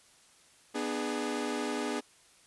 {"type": "chord", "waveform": "sawtooth", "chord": "G# diminished", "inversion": "first", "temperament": "equal with one note detuned", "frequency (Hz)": [246.9, 299.3, 415.3], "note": ["B3", "D4", "G#4"], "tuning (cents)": [0, 33, 0], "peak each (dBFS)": -32, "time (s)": [0.74, 2.01], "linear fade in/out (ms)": 20, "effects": ["white hiss -61 dBFS RMS until 2.46 s", "resampled to 24000 Hz"]}